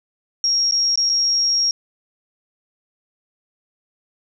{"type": "tone with dropouts", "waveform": "sine", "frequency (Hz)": 5588, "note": "F8", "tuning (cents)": 0, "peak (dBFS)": -15, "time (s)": [0.44, 1.71], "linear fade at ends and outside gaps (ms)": 1, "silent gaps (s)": [[0.711, 0.722], [0.957, 0.975], [1.093, 1.097]], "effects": []}